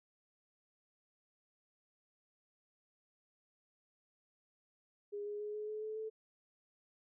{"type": "tone with pitch steps", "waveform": "sine", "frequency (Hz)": [410.1, 414.6, 419.2, 423.8, 428.5, 433.2, 438], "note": ["G#4", "G#4", "G#4", "G#4", "A4", "A4", "A4"], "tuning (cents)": [-22, -3, 16, 35, -46, -27, -8], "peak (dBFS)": -39, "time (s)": [5.12, 6.1], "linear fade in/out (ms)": 20, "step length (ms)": 140, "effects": []}